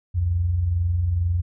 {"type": "tone pair together", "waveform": "sine", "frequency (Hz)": [65.7, 87.9], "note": ["C2", "F2"], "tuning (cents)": [8, 12], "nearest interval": "perfect fourth", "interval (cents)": 504, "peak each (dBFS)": [-30, -19], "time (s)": [0.14, 1.42], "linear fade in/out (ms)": 20, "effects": []}